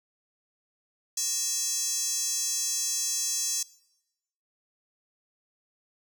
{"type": "tone with high-pass filter", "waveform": "square", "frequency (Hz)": 370, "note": "F#4", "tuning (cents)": 0, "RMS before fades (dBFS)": -29, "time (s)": [1.17, 3.63], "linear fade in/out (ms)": 5, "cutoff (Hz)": 6300, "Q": 4.1, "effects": ["noise-tail reverb RT60 0.9 s tail -22 dB re dry"]}